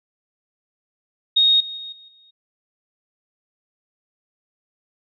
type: tone with level steps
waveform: sine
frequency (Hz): 3729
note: A#7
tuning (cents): 0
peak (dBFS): -12 / -29 / -31 / -43 / -50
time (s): 1.36-2.31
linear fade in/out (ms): 10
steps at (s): 1.6 / 1.77 / 1.92 / 2.08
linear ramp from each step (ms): 5
effects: none